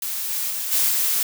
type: noise with level steps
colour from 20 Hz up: blue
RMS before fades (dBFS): -27 / -25 / -27 / -19 / -21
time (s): 0.02-1.23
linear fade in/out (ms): 2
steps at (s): 0.29 / 0.49 / 0.71 / 0.88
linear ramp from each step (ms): 20
effects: none